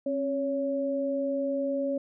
sine tone pair together, 270.6 / 560 Hz, C#4 / C#5, -42 / +18 cents, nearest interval octave + minor second, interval 1260 cents, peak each -30 / -28 dBFS, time 0.06-1.98 s, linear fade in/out 5 ms, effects none

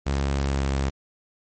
sawtooth tone with pitch glide, 69.1 to 68.03 Hz, C#2 to C#2, -5 to -32 cents, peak -18 dBFS, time 0.06-0.9 s, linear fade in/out 10 ms, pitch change -27 cents, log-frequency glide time 0.42-0.66 s, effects MP3 32 kbps

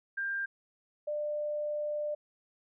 sine tone pair in turn, 1593 / 596 Hz, G6 / D5, +27 / +25 cents, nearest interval octave + perfect fourth, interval 1702 cents, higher first, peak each -31 / -31 dBFS, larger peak neither, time 0.17-0.46 / 1.07-2.15 s, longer second, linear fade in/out 10 ms, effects none

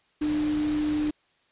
sine tone in noise, 301 Hz, D4, 43 cents sharp, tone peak -23 dBFS, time 0.21-1.11 s, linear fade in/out 10 ms, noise pink, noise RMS -38 dBFS, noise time 0.21-1.11 s, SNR +12 dB, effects white hiss -66 dBFS RMS until 1.51 s + resampled to 8000 Hz

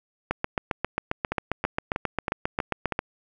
two click trains, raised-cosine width 0.5 ms, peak -9 / -11 dBFS, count 21 / 6, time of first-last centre 0.31-2.991 / 1.32-2.923 s, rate 7.46 / 3.12 Hz, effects none

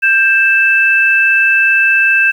sine tone pair together, 1581.2 / 2637 Hz, G6 / E7, +15 / 0 cents, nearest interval major sixth, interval 885 cents, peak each -10 dBFS, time 0.02-2.32 s, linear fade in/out 20 ms, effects 7-bit

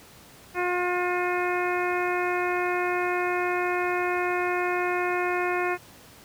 harmonic tone, 357.4 Hz, F4, 40 cents sharp, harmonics 1 / 2 / 3 / 4 / 5 / 6 / 7, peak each -27 / -30 / -32 / -33 / -34 / -35 / -35 dBFS, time 0.54-5.78 s, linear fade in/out 50 ms, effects pink hiss -50 dBFS RMS until 6.24 s + high-pass 60 Hz 12 dB/octave

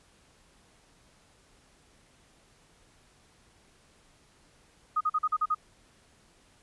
sine tone bursts, 1246 Hz, D#6, 2 cents sharp, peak -23 dBFS, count 7, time 4.96-5.548 s, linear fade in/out 10 ms, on 48 ms, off 42 ms, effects pink hiss -62 dBFS RMS until 6.62 s + resampled to 24000 Hz

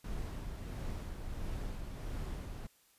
brown noise with tremolo, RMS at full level -39 dBFS, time 0.04-2.67 s, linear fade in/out 5 ms, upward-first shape sine, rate 1.5 Hz, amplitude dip 35%, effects white hiss -68 dBFS RMS until 2.98 s + resampled to 32000 Hz

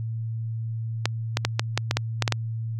clicks, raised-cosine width 0.2 ms, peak -4 dBFS, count 10, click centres 1.056 / 1.371 / 1.45 / 1.595 / 1.776 / 1.911 / 1.97 / 2.223 / 2.278 / 2.323 s, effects added 113 Hz sine -27 dBFS peak until 2.79 s

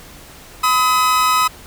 40% pulse tone pair together, 1008 / 1270 Hz, B5 / D#6, +35 / +35 cents, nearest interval major third, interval 400 cents, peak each -17 / -13 dBFS, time 0.63-1.48 s, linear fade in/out 10 ms, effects pink hiss -40 dBFS RMS until 1.66 s

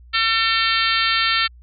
harmonic tone, 450 Hz, A4, 39 cents sharp, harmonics 3 / 4 / 5 / 6 / 7 / 8 / 9 / 10, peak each -22 / -23 / -24 / -25 / -25 / -26 / -27 / -27 dBFS, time 0.13-1.48 s, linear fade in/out 20 ms, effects added 60 Hz sine -42 dBFS peak until 1.62 s

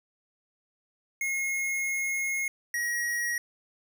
square tone pair in turn, 2159 / 1899.6 Hz, C#7 / A#6, -46 / +32 cents, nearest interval major second, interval 222 cents, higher first, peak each -28 dBFS, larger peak neither, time 1.21-2.48 / 2.74-3.38 s, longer first, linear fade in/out 2 ms, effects none

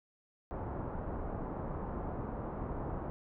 pink low-pass noise, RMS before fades -39 dBFS, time 0.51-3.1 s, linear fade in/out 0 ms, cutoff 1100 Hz, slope 24 dB/octave, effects none

